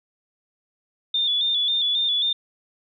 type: tone with vibrato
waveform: sine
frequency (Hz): 3520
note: A7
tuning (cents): 0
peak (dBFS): -19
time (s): 1.14-2.33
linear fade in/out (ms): 5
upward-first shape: square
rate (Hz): 3.7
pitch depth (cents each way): 46
effects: none